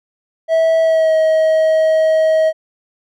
triangle tone with pitch glide, 650 to 634.8 Hz, E5 to D#5, -24 to +35 cents, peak -8 dBFS, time 0.48-2.53 s, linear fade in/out 50 ms, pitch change -41 cents, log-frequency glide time 0.82-1.15 s, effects none

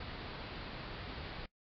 pink low-pass noise, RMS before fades -45 dBFS, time 0-1.46 s, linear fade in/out 5 ms, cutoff 4800 Hz, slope 96 dB/octave, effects noise-tail reverb RT60 0.1 s tail -21 dB re dry

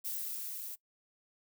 violet noise with level ramp, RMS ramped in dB -37 to -43 dBFS, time 0.04-0.76 s, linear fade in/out 20 ms, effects noise-tail reverb RT60 0.1 s tail -21 dB re dry

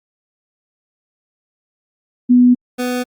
sine / 25% pulse tone pair in turn, 246.9 / 248.6 Hz, B3 / B3, 0 / +12 cents, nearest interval unison, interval 12 cents, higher second, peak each -6 / -14 dBFS, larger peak first, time 2.29-2.55 / 2.78-3.04 s, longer neither, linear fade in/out 20 ms, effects Opus 32 kbps

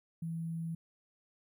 sine tone with sample-and-hold, 164.81 Hz, E3, in tune, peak -35 dBFS, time 0.22-0.75 s, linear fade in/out 5 ms, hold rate 11025 Hz, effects none

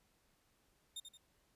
sawtooth tone with echo, 3649 Hz, A#7, 38 cents flat, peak -40 dBFS, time 0.96-1 s, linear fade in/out 5 ms, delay 87 ms, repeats 2, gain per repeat -7 dB, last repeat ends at 1.174 s, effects pink hiss -75 dBFS RMS until 1.55 s + resampled to 32000 Hz

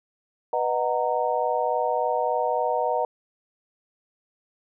sine chord, B major seventh, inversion none, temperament just, 493.9 / 617.4 / 740.8 / 926 Hz, B4 / D#5 / F#5 / A#5, 0 / -14 / +2 / -12 cents, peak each -27 dBFS, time 0.53-3.05 s, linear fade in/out 2 ms, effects none

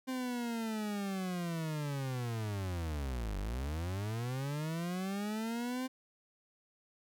40% pulse linear two-way sweep, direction down then up, 261.6 to 46.96 to 261.6 Hz, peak -34 dBFS, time 0.07-5.88 s, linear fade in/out 20 ms, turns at 3.38 s, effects none

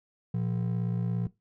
triangle ring-modulated tone, 146.4 Hz, D3, 5 cents flat, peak -22 dBFS, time 0.34-1.27 s, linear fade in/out 2 ms, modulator 28.7 Hz, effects noise-tail reverb RT60 0.2 s tail -18 dB re dry

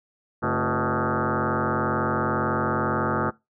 sine tone with frequency modulation, 511 Hz, C5, 41 cents flat, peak -21 dBFS, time 0.42-3.31 s, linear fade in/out 20 ms, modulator 122 Hz, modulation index 7.8, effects noise-tail reverb RT60 0.2 s tail -20 dB re dry

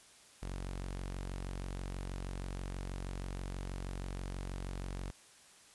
sawtooth tone, 46.25 Hz, F#1, in tune, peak -35 dBFS, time 0.42-5.11 s, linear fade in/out 10 ms, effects white hiss -60 dBFS RMS until 5.74 s + resampled to 24000 Hz

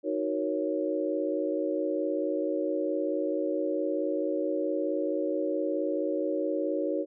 sine chord, D# minor seventh, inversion none, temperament equal with one note detuned, 311.1 / 370 / 469.9 / 554.4 Hz, D#4 / F#4 / A#4 / C#5, 0 / 0 / +14 / 0 cents, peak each -31 / -33 / -34 / -31 dBFS, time 0.03-7.06 s, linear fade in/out 50 ms, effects none

